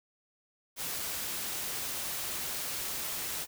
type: noise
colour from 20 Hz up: white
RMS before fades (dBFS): -36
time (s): 0.76-3.47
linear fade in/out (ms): 50
effects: none